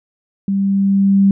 sine tone with level ramp, 196.6 Hz, G3, 5 cents sharp, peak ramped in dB -14 to -7 dBFS, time 0.48-1.31 s, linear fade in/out 2 ms, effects none

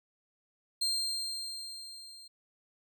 35% pulse tone with level ramp, 4182 Hz, C8, 2 cents flat, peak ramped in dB -26 to -48 dBFS, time 0.81-2.28 s, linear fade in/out 10 ms, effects none

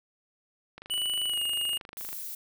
click train, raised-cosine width 0.3 ms, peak -27 dBFS, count 35, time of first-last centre 0.78-2.129 s, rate 25.2 Hz
square tone with pitch glide, 2956 to 2854 Hz, F#7 to F7, -2 to +37 cents, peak -28 dBFS, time 0.9-1.78 s, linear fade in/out 10 ms, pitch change -61 cents, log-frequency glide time 1.27-1.4 s
violet noise, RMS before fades -38 dBFS, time 1.97-2.35 s, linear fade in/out 5 ms
effects none

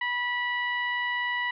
sine tone with frequency modulation, 977 Hz, B5, 19 cents flat, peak -23 dBFS, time 0.01-1.51 s, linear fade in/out 5 ms, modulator 977 Hz, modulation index 1.4, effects none

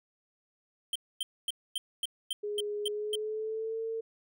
square tone bursts, 3136 Hz, G7, in tune, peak -30 dBFS, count 9, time 0.93-3.155 s, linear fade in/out 2 ms, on 25 ms, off 250 ms
sine tone with pitch glide, 415.3 to 450.3 Hz, G#4 to A4, 0 to +40 cents, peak -32 dBFS, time 2.43-4.01 s, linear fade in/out 10 ms, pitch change +140 cents, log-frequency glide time 2.86-3.8 s
effects none

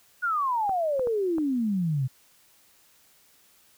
sine exponential sweep, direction down, 1480 to 124.7 Hz, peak -23 dBFS, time 0.22-2.08 s, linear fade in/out 20 ms
clicks, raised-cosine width 1 ms, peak -23 dBFS, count 4, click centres 0.694 / 0.995 / 1.072 / 1.383 s
effects white hiss -60 dBFS RMS until 3.77 s

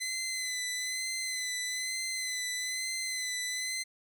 15% pulse tone with vibrato, 2028 Hz, B6, 45 cents sharp, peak -26 dBFS, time 0-3.84 s, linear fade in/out 20 ms, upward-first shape sine, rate 1.1 Hz, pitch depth 31 cents each way, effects none

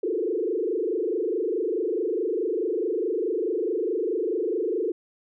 sine tone with frequency modulation, 400 Hz, G4, 35 cents sharp, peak -23 dBFS, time 0.03-4.92 s, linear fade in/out 5 ms, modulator 24.7 Hz, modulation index 2.8, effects none

